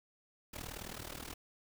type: noise with amplitude modulation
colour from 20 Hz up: pink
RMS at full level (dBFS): -42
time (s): 0.53-1.34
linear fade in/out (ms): 10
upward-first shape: sine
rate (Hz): 38.9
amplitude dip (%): 85
effects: none